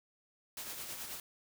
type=noise with tremolo; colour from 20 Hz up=white; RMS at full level=-42 dBFS; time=0.57-1.2 s; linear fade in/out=2 ms; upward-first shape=sine; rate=9.4 Hz; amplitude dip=40%; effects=none